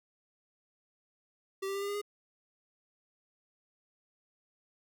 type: tone with pitch steps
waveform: square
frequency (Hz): 387.9 / 392.6 / 397.4 / 402.3 / 407.2 / 412.2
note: G4 / G4 / G4 / G4 / G#4 / G#4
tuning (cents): -18 / +3 / +24 / +45 / -34 / -13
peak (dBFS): -34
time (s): 1.62-2.016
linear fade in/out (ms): 10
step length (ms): 66
effects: none